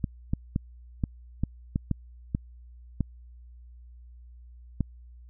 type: clicks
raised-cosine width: 5 ms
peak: -13 dBFS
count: 10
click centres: 0.042 / 0.335 / 0.561 / 1.038 / 1.436 / 1.759 / 1.913 / 2.349 / 3.007 / 4.807 s
effects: added 60 Hz sine -46 dBFS peak until 5.29 s